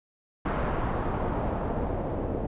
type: noise with low-pass filter sweep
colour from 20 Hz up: pink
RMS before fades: -29 dBFS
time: 0.45-2.47 s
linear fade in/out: 10 ms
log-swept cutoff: 1300 to 540 Hz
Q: 1.2
effects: resampled to 8000 Hz